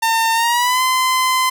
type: tone with pitch glide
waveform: sawtooth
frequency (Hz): 906 to 1028.8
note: A#5 to C6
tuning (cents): -50 to -30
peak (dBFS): -10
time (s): 0.02-1.5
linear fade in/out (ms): 10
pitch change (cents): +220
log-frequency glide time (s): 0.34-0.82
effects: none